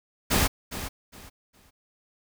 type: noise with echo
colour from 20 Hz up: pink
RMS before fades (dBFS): -22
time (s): 0.3-0.48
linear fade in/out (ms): 20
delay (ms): 410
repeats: 3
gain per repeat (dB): -12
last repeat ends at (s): 1.71
effects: none